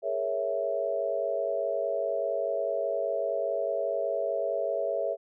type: chord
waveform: sine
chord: A# half-diminished seventh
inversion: third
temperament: equal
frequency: 415.3 / 466.2 / 554.4 / 659.3 Hz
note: G#4 / A#4 / C#5 / E5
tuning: 0 / 0 / 0 / 0 cents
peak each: -35 / -35 / -31 / -30 dBFS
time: 0.02-5.17 s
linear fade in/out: 50 ms
effects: none